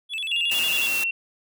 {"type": "tone with vibrato", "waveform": "triangle", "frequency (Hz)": 2992, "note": "F#7", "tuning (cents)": 19, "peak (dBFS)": -25, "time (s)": [0.09, 0.91], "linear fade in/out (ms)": 50, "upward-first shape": "square", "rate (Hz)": 11, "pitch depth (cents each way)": 220}
{"type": "tone with pitch glide", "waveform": "sine", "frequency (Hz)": [2804, 2719], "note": ["F7", "F7"], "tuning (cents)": [6, -47], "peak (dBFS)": -22, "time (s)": [0.31, 1.11], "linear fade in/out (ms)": 5, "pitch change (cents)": -53, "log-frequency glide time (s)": [0.67, 0.95]}
{"type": "high-pass noise", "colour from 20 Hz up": "white", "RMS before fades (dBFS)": -30, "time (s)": [0.51, 1.04], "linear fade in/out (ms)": 5, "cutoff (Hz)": 120, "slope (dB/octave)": 24}
{"effects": []}